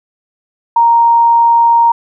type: tone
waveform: sine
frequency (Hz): 932.3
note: A#5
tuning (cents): 0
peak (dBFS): -5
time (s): 0.76-1.92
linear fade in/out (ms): 5
effects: none